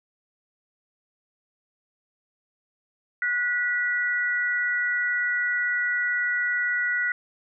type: tone pair together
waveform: sine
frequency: 1463.1 / 1953 Hz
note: F#6 / B6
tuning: -20 / -20 cents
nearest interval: perfect fourth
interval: 500 cents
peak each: -25 dBFS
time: 3.22-7.12 s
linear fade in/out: 2 ms
effects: none